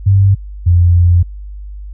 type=tone pair in turn; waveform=sine; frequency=98 / 87.31 Hz; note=G2 / F2; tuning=0 / 0 cents; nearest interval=major second; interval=200 cents; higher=first; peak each=-5 dBFS; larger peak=neither; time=0.06-0.35 / 0.66-1.23 s; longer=second; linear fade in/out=10 ms; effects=added 50 Hz sine -25 dBFS peak until 1.93 s